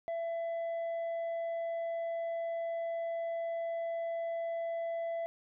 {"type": "tone with tanh clipping", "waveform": "triangle", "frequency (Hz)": 669, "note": "E5", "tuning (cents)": 25, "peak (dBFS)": -34, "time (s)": [0.08, 5.26], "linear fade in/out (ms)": 0, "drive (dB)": 8, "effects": []}